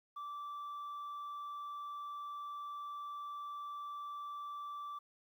sine tone, 1165 Hz, D6, 14 cents flat, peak -39 dBFS, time 0.16-4.99 s, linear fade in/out 10 ms, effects tanh soft clip ceiling -41 dBFS + 12-bit

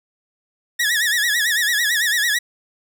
sawtooth tone with vibrato, 1797 Hz, A6, 36 cents sharp, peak -13 dBFS, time 0.79-2.39 s, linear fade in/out 10 ms, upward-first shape sine, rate 9 Hz, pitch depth 140 cents each way, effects none

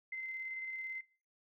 sine tone with tremolo, 2069 Hz, C7, 20 cents flat, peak -38 dBFS, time 0.12-1.01 s, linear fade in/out 5 ms, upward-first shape square, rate 18 Hz, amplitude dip 25%, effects noise-tail reverb RT60 0.4 s tail -22 dB re dry

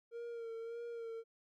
triangle tone with vibrato, 462.8 Hz, A#4, 13 cents flat, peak -40 dBFS, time 0.11-1.24 s, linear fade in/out 50 ms, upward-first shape sine, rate 1.7 Hz, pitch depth 34 cents each way, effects none

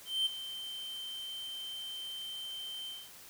triangle tone with ADSR envelope, 3114 Hz, G7, 12 cents flat, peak -25 dBFS, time 0.05-3.11 s, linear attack 210 ms, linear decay 14 ms, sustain -13 dB, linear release 230 ms, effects white hiss -53 dBFS RMS until 3.29 s

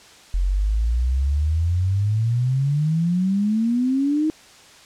sine exponential sweep, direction up, 43.65 to 317.1 Hz, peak -17 dBFS, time 0.34-4.3 s, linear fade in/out 0 ms, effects white hiss -47 dBFS RMS until 4.85 s + low-pass 7000 Hz 12 dB/octave

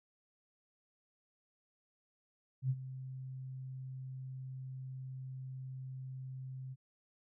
sine tone with ADSR envelope, 130.81 Hz, C3, in tune, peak -28 dBFS, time 2.62-6.76 s, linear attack 79 ms, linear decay 48 ms, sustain -14 dB, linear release 38 ms, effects none

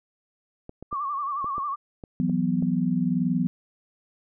clicks, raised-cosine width 2 ms, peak -25 dBFS, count 8, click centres 0.694 / 0.826 / 0.928 / 1.444 / 1.581 / 2.038 / 2.296 / 2.625 s
sine tone with vibrato, 1136 Hz, C#6, 42 cents sharp, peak -26 dBFS, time 0.91-1.76 s, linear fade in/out 20 ms, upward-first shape sine, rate 11 Hz, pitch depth 90 cents each way
sine chord, E suspended second, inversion none, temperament just, 164.81 / 185.42 / 247.2 Hz, E3 / F#3 / B3, 0 / +4 / +2 cents, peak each -27 / -25 / -25 dBFS, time 2.2-3.47 s, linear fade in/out 0 ms
effects none

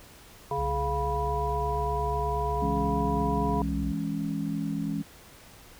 harmonic tone, 140 Hz, C#3, 18 cents sharp, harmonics 1 / 3 / 5 / 7, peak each -36 / -32 / -33 / -30 dBFS, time 0.51-3.62 s, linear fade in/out 2 ms
triangle tone with vibrato, 64.6 Hz, C2, 21 cents flat, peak -29 dBFS, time 0.57-3.93 s, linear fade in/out 20 ms, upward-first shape sine, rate 8.4 Hz, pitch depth 91 cents each way
sine chord, C# minor, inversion first, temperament equal, 164.81 / 207.7 / 277.2 Hz, E3 / G#3 / C#4, 0 / 0 / 0 cents, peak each -32 dBFS, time 2.61-5.03 s, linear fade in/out 20 ms
effects pink hiss -51 dBFS RMS until 5.79 s

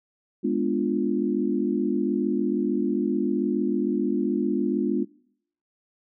sine chord, G# diminished seventh, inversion none, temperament equal, 207.7 / 246.9 / 293.7 / 349.2 Hz, G#3 / B3 / D4 / F4, 0 / 0 / 0 / 0 cents, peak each -27 dBFS, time 0.43-5.05 s, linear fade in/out 20 ms, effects noise-tail reverb RT60 0.7 s tail -24 dB re dry

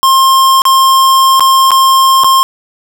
square tone with dropouts, 1063 Hz, C6, 27 cents sharp, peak -5 dBFS, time 0.03-2.43 s, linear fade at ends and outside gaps 0 ms, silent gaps 0.619-0.653 / 1.396-1.406 / 1.707-1.716 / 2.236-2.244 s, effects none

